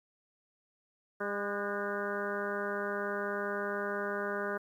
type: harmonic tone with a mistuned harmonic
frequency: 202.3 Hz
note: G#3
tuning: 45 cents flat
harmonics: 1 / 2 / 3 / 4 / 5 / 6 / 7 / 8 / 9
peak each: -42 / -37 / -39 / -48 / -44 / -42 / -39 / -43 / -49 dBFS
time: 1.2-4.58 s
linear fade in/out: 10 ms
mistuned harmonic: 7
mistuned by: +55 cents
effects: 11-bit